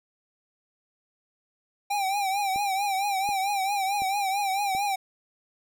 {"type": "tone with vibrato", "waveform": "square", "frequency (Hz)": 790, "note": "G5", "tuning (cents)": 13, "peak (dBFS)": -25, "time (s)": [1.9, 4.96], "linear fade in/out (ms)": 10, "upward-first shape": "triangle", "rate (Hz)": 4.5, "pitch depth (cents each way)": 92}
{"type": "click train", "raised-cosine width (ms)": 2, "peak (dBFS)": -27, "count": 4, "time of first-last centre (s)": [2.56, 4.75], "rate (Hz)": 1.37}
{"effects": []}